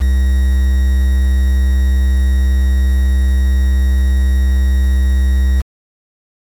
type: tone with quantisation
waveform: triangle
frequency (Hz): 65.41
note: C2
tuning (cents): 0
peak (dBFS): -7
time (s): 0-5.62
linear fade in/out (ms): 20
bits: 5
effects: AAC 64 kbps